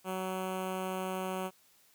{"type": "tone with notch filter", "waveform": "10% pulse", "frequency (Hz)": 187.1, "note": "F#3", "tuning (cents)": 20, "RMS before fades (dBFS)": -36, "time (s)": [0.04, 1.51], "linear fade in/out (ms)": 50, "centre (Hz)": 4800, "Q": 1, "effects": ["white hiss -65 dBFS RMS until 1.94 s", "high-pass 60 Hz 12 dB/octave"]}